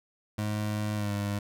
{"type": "tone with pitch glide", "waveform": "25% pulse", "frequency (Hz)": [105.7, 101.98], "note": ["G#2", "G#2"], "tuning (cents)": [31, -31], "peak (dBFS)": -25, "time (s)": [0.38, 1.39], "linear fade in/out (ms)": 5, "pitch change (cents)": -62, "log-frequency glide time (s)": [0.95, 1.12], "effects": []}